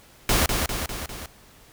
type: noise with echo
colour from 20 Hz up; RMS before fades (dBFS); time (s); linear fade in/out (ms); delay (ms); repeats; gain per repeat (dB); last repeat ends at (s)
pink; -20; 0.29-0.46; 2; 200; 4; -4; 1.26
effects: pink hiss -52 dBFS RMS until 1.72 s